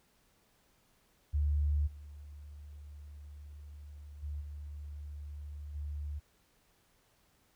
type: tone with level steps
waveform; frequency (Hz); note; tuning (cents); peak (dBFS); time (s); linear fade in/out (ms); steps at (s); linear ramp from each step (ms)
sine; 73.42; D2; 0; -27 / -46 / -36 / -41 / -36; 1.33-6.2; 20; 1.86 / 4.22 / 4.4 / 5.74; 20
effects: pink hiss -70 dBFS RMS until 7.55 s